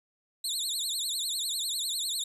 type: tone with vibrato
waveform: 25% pulse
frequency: 3890 Hz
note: B7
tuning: 27 cents flat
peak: -25 dBFS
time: 0.44-2.24 s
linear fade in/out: 5 ms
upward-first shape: triangle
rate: 10 Hz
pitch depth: 230 cents each way
effects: 10-bit